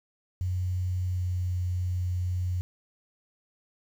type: tone with pitch glide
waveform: sine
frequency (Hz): 91.2 to 90.2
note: F#2 to F#2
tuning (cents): -24 to -44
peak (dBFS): -26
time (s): 0.41-2.61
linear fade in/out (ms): 0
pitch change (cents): -20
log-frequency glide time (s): 1.07-1.3
effects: 9-bit